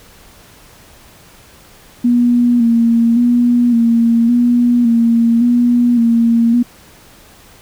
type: tone with vibrato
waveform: sine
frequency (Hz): 236.6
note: A#3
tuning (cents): +26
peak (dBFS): -8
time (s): 2.04-6.63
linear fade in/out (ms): 10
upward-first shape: square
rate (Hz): 0.89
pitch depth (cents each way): 36
effects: pink hiss -43 dBFS RMS until 7.61 s